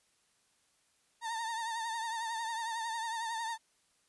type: tone with vibrato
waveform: 35% pulse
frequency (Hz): 910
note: A#5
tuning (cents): -42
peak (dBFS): -33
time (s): 1.21-3.58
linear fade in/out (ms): 50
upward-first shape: triangle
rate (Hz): 11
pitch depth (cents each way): 67
effects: white hiss -72 dBFS RMS until 4.08 s + resampled to 24000 Hz